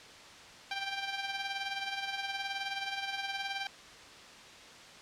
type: tone with tremolo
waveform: 10% pulse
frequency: 787 Hz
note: G5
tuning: 7 cents sharp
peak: -24 dBFS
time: 0.71-3.67 s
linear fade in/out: 2 ms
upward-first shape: sine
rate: 19 Hz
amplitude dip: 55%
effects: white hiss -51 dBFS RMS until 5.01 s + low-pass 5000 Hz 12 dB/octave